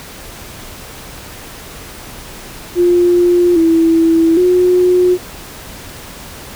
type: tone with pitch steps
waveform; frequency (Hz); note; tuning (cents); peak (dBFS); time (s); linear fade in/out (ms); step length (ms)
sine; 351.8 / 328.7 / 361.2; F4 / E4 / F#4; +13 / -5 / -42; -7; 2.75-5.18; 50; 810
effects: pink hiss -32 dBFS RMS until 6.55 s